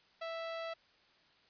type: tone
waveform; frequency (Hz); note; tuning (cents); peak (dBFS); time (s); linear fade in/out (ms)
sawtooth; 659.3; E5; 0; -35; 0.21-0.74; 10
effects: white hiss -67 dBFS RMS until 1.49 s + resampled to 11025 Hz